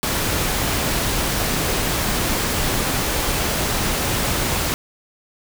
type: noise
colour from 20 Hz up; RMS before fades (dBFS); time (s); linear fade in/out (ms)
pink; -21; 0.03-4.74; 0
effects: none